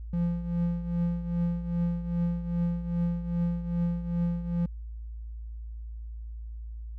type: tone with tremolo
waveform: triangle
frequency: 172.2 Hz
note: F3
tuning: 24 cents flat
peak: -21 dBFS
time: 0.13-4.66 s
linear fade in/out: 5 ms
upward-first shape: triangle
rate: 2.5 Hz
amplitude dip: 75%
effects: added 56 Hz sine -36 dBFS peak until 6.98 s